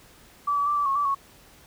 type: tone with pitch steps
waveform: sine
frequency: 1155 / 1144 / 1173 / 1158 / 1093 / 1157 / 1104 Hz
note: D6 / D6 / D6 / D6 / C#6 / D6 / C#6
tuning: -29 / -46 / -2 / -25 / -25 / -26 / -7 cents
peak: -21 dBFS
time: 0.47-1.149 s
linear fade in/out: 10 ms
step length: 97 ms
effects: pink hiss -53 dBFS RMS until 1.66 s